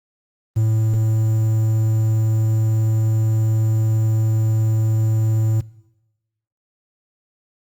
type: tone with quantisation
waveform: triangle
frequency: 110.2 Hz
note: A2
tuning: 3 cents sharp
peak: -12 dBFS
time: 0.56-5.61 s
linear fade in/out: 10 ms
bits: 7
effects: noise-tail reverb RT60 1.0 s tail -21 dB re dry + Opus 32 kbps